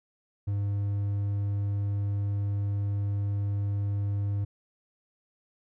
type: tone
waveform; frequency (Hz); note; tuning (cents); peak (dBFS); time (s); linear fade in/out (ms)
triangle; 101; G#2; -48; -24; 0.47-4.45; 10
effects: none